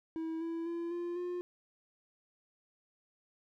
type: tone with pitch steps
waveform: triangle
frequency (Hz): 323.8 / 331.4 / 339.1 / 347 / 355.2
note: E4 / E4 / E4 / F4 / F4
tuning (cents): -31 / +9 / +49 / -11 / +29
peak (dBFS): -33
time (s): 0.16-1.41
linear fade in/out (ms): 0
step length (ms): 250
effects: none